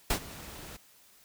pink noise with ADSR envelope, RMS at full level -26 dBFS, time 0.1-0.77 s, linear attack 5 ms, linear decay 84 ms, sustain -19 dB, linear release 11 ms, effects white hiss -60 dBFS RMS until 1.24 s

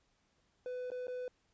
triangle tone with dropouts, 500 Hz, B4, 21 cents sharp, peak -36 dBFS, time 0.66-1.28 s, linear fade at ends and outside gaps 1 ms, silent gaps 0.903-0.917 / 1.07-1.081 s, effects pink hiss -75 dBFS RMS until 1.53 s + resampled to 16000 Hz

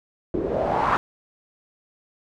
white noise with low-pass filter sweep, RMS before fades -23 dBFS, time 0.34-0.97 s, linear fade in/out 0 ms, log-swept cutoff 340 to 1300 Hz, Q 3.1, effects none

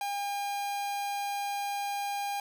45% pulse tone, 807 Hz, G#5, 50 cents flat, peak -31 dBFS, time 0.01-2.4 s, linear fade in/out 2 ms, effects none

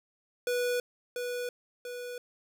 square tone with echo, 490 Hz, B4, 14 cents flat, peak -28 dBFS, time 0.47-0.8 s, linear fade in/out 2 ms, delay 690 ms, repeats 2, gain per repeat -5 dB, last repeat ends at 2.18 s, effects none

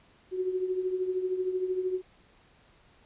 sine tone with tremolo, 370 Hz, F#4, in tune, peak -24 dBFS, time 0.31-2.02 s, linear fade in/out 50 ms, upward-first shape triangle, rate 13 Hz, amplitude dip 70%, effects pink hiss -61 dBFS RMS until 3.05 s + resampled to 8000 Hz

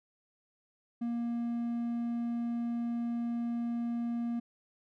triangle tone, 235.6 Hz, A#3, 19 cents sharp, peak -29 dBFS, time 1.01-4.4 s, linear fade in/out 10 ms, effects none

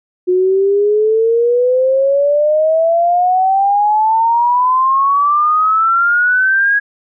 sine exponential sweep, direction up, 360 to 1661.2 Hz, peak -9 dBFS, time 0.27-6.8 s, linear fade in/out 20 ms, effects none

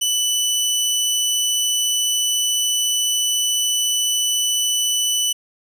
20% pulse tone, 2981 Hz, F#7, 12 cents sharp, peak -12 dBFS, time 0.01-5.33 s, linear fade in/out 10 ms, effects none

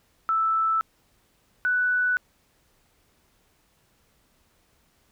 sine tone pair in turn, 1318.5 / 1485.8 Hz, E6 / F#6, 0 / +7 cents, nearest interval major second, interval 207 cents, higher second, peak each -20 dBFS, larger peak neither, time 0.29-0.81 / 1.65-2.17 s, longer neither, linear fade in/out 0 ms, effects pink hiss -65 dBFS RMS until 5.11 s

